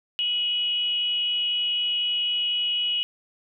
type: tone with frequency modulation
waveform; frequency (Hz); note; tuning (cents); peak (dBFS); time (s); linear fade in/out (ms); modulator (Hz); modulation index
sine; 2926; F#7; -20; -22; 0.19-3.03; 0; 402; 0.32
effects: none